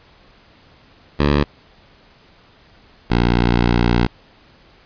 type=tone pair in turn; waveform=10% pulse; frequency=72.5 / 59.15 Hz; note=D2 / A#1; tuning=-22 / +26 cents; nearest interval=major third; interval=352 cents; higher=first; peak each=-5 dBFS; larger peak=neither; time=1.19-1.44 / 3.1-4.07 s; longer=second; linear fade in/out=10 ms; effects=pink hiss -50 dBFS RMS until 4.85 s + resampled to 11025 Hz